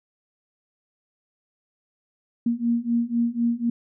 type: beating tone pair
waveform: sine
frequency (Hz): 233.1 / 237.1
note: A#3 / A#3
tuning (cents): 0 / +30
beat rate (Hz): 4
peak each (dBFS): -24 / -23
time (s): 2.46-3.7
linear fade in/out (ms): 5
effects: none